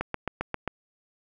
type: click train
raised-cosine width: 0.5 ms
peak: -13 dBFS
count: 6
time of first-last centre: 0.01-0.677 s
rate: 7.5 Hz
effects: none